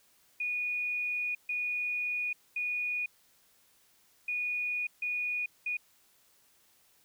sine tone bursts at uneven times, 2459 Hz, D#7, 21 cents flat, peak -30 dBFS, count 6, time 0.4-1.35 / 1.49-2.33 / 2.56-3.06 / 4.28-4.87 / 5.02-5.46 / 5.66-5.77 s, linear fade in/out 5 ms, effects white hiss -66 dBFS RMS until 7.04 s

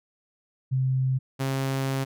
sine / sawtooth tone pair in turn, 130.81 / 134.64 Hz, C3 / C3, 0 / +50 cents, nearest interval unison, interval 50 cents, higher second, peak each -21 dBFS, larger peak neither, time 0.71-1.19 / 1.39-2.05 s, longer second, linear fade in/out 20 ms, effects none

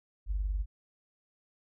sine tone pair together, 48.9 / 69.2 Hz, G1 / C#2, -4 / -2 cents, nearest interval tritone, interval 602 cents, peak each -29 / -40 dBFS, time 0.26-0.66 s, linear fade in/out 50 ms, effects none

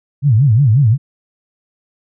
sine tone with vibrato, 124.4 Hz, B2, 13 cents sharp, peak -7 dBFS, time 0.22-0.98 s, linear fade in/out 50 ms, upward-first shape sine, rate 5.6 Hz, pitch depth 290 cents each way, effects none

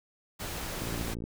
pink noise, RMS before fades -37 dBFS, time 0.39-1.15 s, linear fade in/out 20 ms
click train, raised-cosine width 3 ms, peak -25 dBFS, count 25, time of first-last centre 0.82-1.24 s, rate 57.2 Hz
effects none

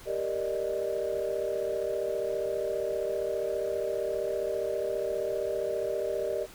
sine chord, Eb major seventh, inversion first, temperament equal, 392 / 466.2 / 587.3 / 622.3 Hz, G4 / Bb4 / D5 / Eb5, 0 / 0 / 0 / 0 cents, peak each -33 dBFS, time 0.05-6.47 s, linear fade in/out 50 ms, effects tanh soft clip ceiling -20 dBFS + pink hiss -50 dBFS RMS until 6.54 s

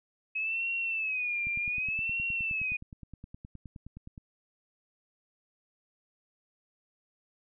sine tone with vibrato, 2554 Hz, D#7, 45 cents sharp, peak -29 dBFS, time 0.35-2.77 s, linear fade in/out 10 ms, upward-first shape sine, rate 0.66 Hz, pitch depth 120 cents each way
click train, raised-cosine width 5 ms, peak -32 dBFS, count 27, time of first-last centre 1.47-4.178 s, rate 9.6 Hz
effects none

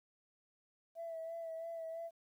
sine tone with vibrato, 659.3 Hz, E5, in tune, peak -40 dBFS, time 0.95-2.11 s, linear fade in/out 50 ms, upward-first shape sine, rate 3 Hz, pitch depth 29 cents each way, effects tanh soft clip ceiling -37 dBFS + 12-bit

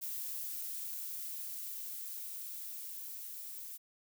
violet noise with level ramp, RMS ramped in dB -40 to -46 dBFS, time 0.01-3.78 s, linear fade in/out 20 ms, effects none

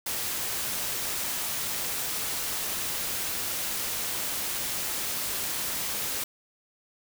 white noise, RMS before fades -31 dBFS, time 0.06-6.24 s, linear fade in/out 5 ms, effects none

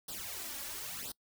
white noise with flanger, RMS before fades -42 dBFS, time 0.08-1.12 s, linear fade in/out 5 ms, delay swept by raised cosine 0.21 to 3.61 ms, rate 0.97 Hz, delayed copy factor +0.9, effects noise-tail reverb RT60 0.1 s tail -24 dB re dry

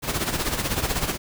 pink noise with tremolo, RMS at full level -23 dBFS, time 0.02-1.18 s, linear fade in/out 50 ms, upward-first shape sine, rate 16 Hz, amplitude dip 65%, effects none

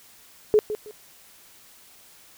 sine tone with echo, 424.8 Hz, G#4, 39 cents sharp, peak -13 dBFS, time 0.54-0.59 s, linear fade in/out 0 ms, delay 160 ms, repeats 2, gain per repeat -12 dB, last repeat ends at 0.91 s, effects white hiss -52 dBFS RMS until 2.37 s

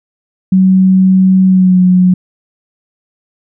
sine tone with pitch glide, 188.1 to 182.43 Hz, F#3 to F#3, +29 to -24 cents, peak -4 dBFS, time 0.52-2.14 s, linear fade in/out 5 ms, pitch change -53 cents, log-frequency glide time 1.46-1.8 s, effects none

